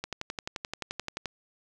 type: click train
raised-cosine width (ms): 0.2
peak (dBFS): -16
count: 15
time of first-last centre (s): 0.04-1.257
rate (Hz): 11.5
effects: none